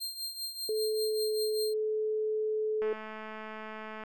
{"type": "tone with tremolo", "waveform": "sawtooth", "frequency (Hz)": 4186, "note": "C8", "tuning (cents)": 0, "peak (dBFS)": -30, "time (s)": [0, 1.74], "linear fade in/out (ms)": 20, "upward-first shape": "triangle", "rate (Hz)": 5.1, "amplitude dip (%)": 75}
{"type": "tone with pitch glide", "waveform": "sine", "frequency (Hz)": [434.1, 431.6], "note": ["A4", "A4"], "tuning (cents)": [-23, -33], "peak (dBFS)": -28, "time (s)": [0.69, 2.93], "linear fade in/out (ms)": 2, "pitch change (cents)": -10, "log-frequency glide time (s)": [1.09, 1.21]}
{"type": "click train", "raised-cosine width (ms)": 0.5, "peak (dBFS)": -28, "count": 265, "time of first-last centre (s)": [2.82, 4.037], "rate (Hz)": 217}
{"effects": []}